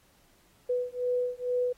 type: beating tone pair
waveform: sine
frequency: 493.9 / 496.1 Hz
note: B4 / B4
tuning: 0 / +8 cents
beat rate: 2.2 Hz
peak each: -30 dBFS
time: 0.69-1.73 s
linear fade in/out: 10 ms
effects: pink hiss -64 dBFS RMS until 1.77 s + AAC 48 kbps